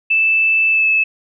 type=tone with pitch glide; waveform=sine; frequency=2637 to 2608 Hz; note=E7 to E7; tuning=0 to -19 cents; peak=-11 dBFS; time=0.1-1.04 s; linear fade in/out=10 ms; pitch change=-19 cents; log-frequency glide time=0.7-0.87 s; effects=none